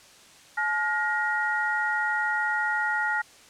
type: tone cluster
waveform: sine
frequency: 856 / 1422 / 1887 Hz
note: A5 / F6 / A#6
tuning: -48 / +31 / +21 cents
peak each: -29 / -27 / -28 dBFS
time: 0.57-3.22 s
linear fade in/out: 10 ms
effects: white hiss -52 dBFS RMS until 3.49 s + low-pass 8000 Hz 12 dB/octave